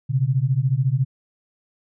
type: beating tone pair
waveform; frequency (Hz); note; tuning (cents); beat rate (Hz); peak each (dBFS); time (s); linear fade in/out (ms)
sine; 124.9 / 138.9; B2 / C#3; +20 / +4; 14; -20; 0.09-1.05; 20
effects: none